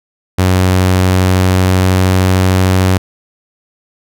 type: tone with pitch glide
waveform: sawtooth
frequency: 92.5 to 93.36 Hz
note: F#2 to F#2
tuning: 0 to +16 cents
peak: -4 dBFS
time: 0.38-2.98 s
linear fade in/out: 10 ms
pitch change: +16 cents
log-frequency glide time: 0.8-2.64 s
effects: none